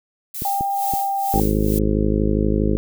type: noise with tremolo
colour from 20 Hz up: violet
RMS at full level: -27 dBFS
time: 0.34-1.79 s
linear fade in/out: 5 ms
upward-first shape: sine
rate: 2.2 Hz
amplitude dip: 80%
type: clicks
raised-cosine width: 3 ms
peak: -15 dBFS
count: 3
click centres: 0.421 / 0.609 / 0.937 s
type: tone with pitch glide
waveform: sine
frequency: 795 to 789.5 Hz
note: G5 to G5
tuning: +24 to +12 cents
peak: -19 dBFS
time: 0.45-1.4 s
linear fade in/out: 2 ms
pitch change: -12 cents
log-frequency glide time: 0.73-1.19 s
type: harmonic tone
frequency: 52.4 Hz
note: G#1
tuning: 16 cents sharp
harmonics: 1 / 2 / 3 / 4 / 5 / 6 / 7 / 8 / 9 / 10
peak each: -21 / -25 / -26 / -22 / -30 / -24 / -28 / -25 / -36 / -31 dBFS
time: 1.34-2.77 s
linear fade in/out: 0 ms
effects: none